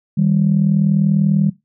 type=tone pair together; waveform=sine; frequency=157.1 / 197.2 Hz; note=D#3 / G3; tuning=+17 / +11 cents; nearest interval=major third; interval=394 cents; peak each=-14 dBFS; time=0.17-1.5 s; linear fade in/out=10 ms; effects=noise-tail reverb RT60 0.2 s tail -19 dB re dry + tanh soft clip ceiling -4 dBFS